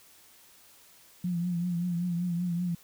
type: tone with vibrato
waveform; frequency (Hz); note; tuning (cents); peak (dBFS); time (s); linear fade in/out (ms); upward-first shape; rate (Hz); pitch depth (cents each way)
sine; 174.8; F3; +2; -27; 1.24-2.75; 5; triangle; 5.2; 65
effects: white hiss -57 dBFS RMS until 2.83 s